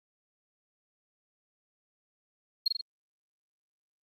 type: tone with echo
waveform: sine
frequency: 4276 Hz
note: C8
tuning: 37 cents sharp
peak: -20 dBFS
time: 2.66-2.68 s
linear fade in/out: 5 ms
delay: 44 ms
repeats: 3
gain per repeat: -4 dB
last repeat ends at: 2.812 s
effects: tanh soft clip ceiling -19 dBFS + Opus 24 kbps